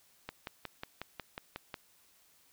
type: click train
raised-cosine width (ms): 0.3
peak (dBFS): -23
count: 9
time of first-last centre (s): 0.29-1.742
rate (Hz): 5.51
effects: white hiss -66 dBFS RMS until 2.52 s